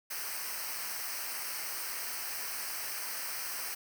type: noise with comb filter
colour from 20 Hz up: white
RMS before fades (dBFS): -38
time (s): 0.1-3.75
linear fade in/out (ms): 10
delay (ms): 0.28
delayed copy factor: -0.8
effects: none